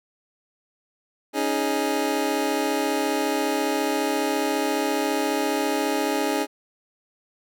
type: chord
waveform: 25% pulse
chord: C# suspended second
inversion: none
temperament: just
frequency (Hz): 277.2 / 311.8 / 415.8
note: C#4 / D#4 / G#4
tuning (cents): 0 / +4 / +2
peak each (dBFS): -23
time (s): 1.33-6.47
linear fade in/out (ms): 50
effects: none